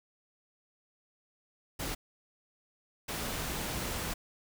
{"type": "noise bursts at uneven times", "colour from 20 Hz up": "pink", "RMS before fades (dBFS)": -36, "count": 2, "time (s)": [[1.79, 1.95], [3.08, 4.14]], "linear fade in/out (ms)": 10, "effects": []}